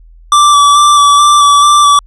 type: tone with vibrato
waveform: square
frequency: 1163 Hz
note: D6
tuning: 17 cents flat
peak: -4 dBFS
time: 0.32-1.99 s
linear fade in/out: 2 ms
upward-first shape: square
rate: 2.3 Hz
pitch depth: 17 cents each way
effects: added 41 Hz sine -35 dBFS peak until 2.06 s + resampled to 24000 Hz